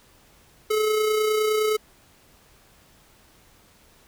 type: tone with amplitude modulation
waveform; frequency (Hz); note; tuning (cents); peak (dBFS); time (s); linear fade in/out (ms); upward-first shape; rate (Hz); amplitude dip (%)
square; 430; A4; -40; -19; 0.7-1.77; 10; sine; 29.7; 35
effects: pink hiss -56 dBFS RMS until 4.07 s